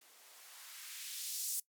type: noise with band-pass filter sweep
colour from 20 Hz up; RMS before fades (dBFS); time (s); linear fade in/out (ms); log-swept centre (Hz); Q
violet; -45; 0.01-1.6; 5; 300 to 7900; 1
effects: noise-tail reverb RT60 0.1 s tail -20 dB re dry